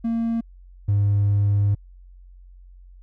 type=tone pair in turn; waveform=triangle; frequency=229.5 / 101.52 Hz; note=A#3 / G#2; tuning=-27 / -39 cents; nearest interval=octave + major second; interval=1412 cents; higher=first; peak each=-18 / -13 dBFS; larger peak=second; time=0.04-0.41 / 0.88-1.75 s; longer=second; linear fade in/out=10 ms; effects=tanh soft clip ceiling -12 dBFS + added 45 Hz sine -43 dBFS peak until 3.02 s